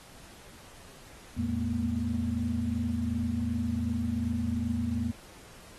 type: tone cluster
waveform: sine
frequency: 85.1 / 112.9 / 215 / 237.7 Hz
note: F2 / A2 / A3 / A#3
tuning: -44 / +45 / -40 / +34 cents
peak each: -33 / -37 / -35 / -30 dBFS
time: 1.36-5.12 s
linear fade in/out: 20 ms
effects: pink hiss -52 dBFS RMS until 5.78 s + AAC 32 kbps